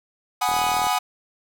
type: chord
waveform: 45% pulse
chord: G# minor seventh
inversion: third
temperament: equal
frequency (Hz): 740 / 830.6 / 987.8 / 1244.5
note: F#5 / G#5 / B5 / D#6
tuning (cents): 0 / 0 / 0 / 0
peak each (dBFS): -24 / -25 / -28 / -26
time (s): 0.41-0.99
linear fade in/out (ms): 10
type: click train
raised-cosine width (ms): 1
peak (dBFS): -19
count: 16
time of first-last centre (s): 0.49-0.868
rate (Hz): 39.7
effects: none